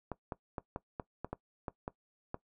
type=clicks; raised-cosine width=1 ms; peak=-23 dBFS; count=10; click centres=0.117 / 0.322 / 0.582 / 0.761 / 0.998 / 1.246 / 1.33 / 1.682 / 1.879 / 2.344 s; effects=noise-tail reverb RT60 0.1 s tail -19 dB re dry